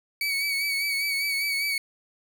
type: tone with vibrato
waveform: 30% pulse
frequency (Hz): 2254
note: C#7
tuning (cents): +28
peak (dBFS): -22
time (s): 0.21-1.78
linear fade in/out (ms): 2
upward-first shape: sine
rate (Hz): 5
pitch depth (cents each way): 39
effects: none